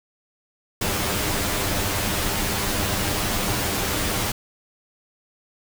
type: noise with comb filter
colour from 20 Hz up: pink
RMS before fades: -24 dBFS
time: 0.81-4.32 s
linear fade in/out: 5 ms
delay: 10 ms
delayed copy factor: +0.6
effects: none